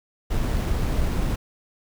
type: noise with sample-and-hold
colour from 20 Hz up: brown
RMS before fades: -23 dBFS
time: 0.3-1.36 s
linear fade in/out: 10 ms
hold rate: 8820 Hz
effects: none